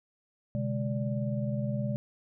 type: tone cluster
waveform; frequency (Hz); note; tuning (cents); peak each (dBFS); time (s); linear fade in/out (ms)
sine; 126.7 / 145.9 / 206.2 / 583; B2 / D3 / G#3 / D5; +45 / -11 / -12 / -13; -31 / -38 / -33 / -38; 0.55-1.96; 0
effects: none